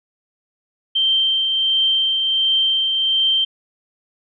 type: tone with tremolo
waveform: sine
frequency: 3136 Hz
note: G7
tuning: in tune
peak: -13 dBFS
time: 0.95-3.45 s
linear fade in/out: 10 ms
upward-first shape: triangle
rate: 1.4 Hz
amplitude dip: 35%
effects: none